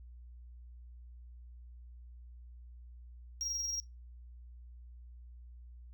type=tone with amplitude modulation; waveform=triangle; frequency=5620 Hz; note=F8; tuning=10 cents sharp; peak=-32 dBFS; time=3.41-3.8 s; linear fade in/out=0 ms; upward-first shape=sine; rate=21.9 Hz; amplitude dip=40%; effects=noise-tail reverb RT60 0.2 s tail -20 dB re dry + added 60 Hz sine -49 dBFS peak until 5.93 s